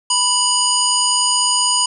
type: harmonic tone with a mistuned harmonic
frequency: 983 Hz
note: B5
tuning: 8 cents flat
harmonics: 1 / 3 / 5 / 7 / 9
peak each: -20 / -20 / -20 / -20 / -20 dBFS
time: 0.1-1.86 s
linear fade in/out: 5 ms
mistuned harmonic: 7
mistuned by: -16 cents
effects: none